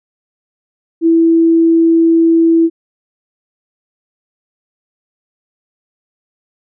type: tone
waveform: sine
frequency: 330 Hz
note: E4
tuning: 2 cents sharp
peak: -6 dBFS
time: 1.01-2.7 s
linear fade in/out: 50 ms
effects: none